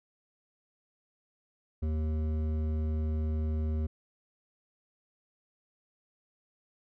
sine tone with hard clipping, 77.78 Hz, D#2, in tune, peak -30 dBFS, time 1.82-3.87 s, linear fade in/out 10 ms, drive 11 dB, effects none

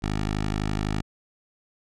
10% pulse tone with notch filter, 51.91 Hz, G#1, in tune, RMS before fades -27 dBFS, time 0.02-1.02 s, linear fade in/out 20 ms, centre 530 Hz, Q 2, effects low-pass 7000 Hz 12 dB/octave

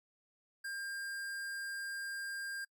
square tone, 1602 Hz, G6, 37 cents sharp, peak -40 dBFS, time 0.64-2.65 s, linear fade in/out 10 ms, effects noise-tail reverb RT60 0.1 s tail -25 dB re dry

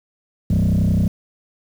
sine tone with frequency modulation, 135.8 Hz, C#3, 35 cents flat, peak -11 dBFS, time 0.5-1.08 s, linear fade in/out 5 ms, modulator 31.6 Hz, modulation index 2.5, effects tanh soft clip ceiling -13 dBFS + 7-bit

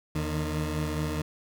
20% pulse tone pair together, 78.4 / 152.07 Hz, D#2 / D#3, +14 / -39 cents, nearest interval major seventh, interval 1147 cents, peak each -26 dBFS, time 0.15-1.22 s, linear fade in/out 5 ms, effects none

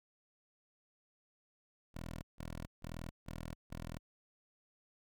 10% pulse tone bursts, 41.07 Hz, E1, 6 cents flat, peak -35 dBFS, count 5, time 1.94-3.99 s, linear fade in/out 20 ms, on 290 ms, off 150 ms, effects none

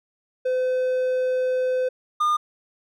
triangle tone pair in turn, 510 / 1213 Hz, C5 / D#6, -44 / -44 cents, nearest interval octave + minor third, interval 1500 cents, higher second, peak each -18 / -16 dBFS, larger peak second, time 0.45-1.89 / 2.2-2.37 s, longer first, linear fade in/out 10 ms, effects none

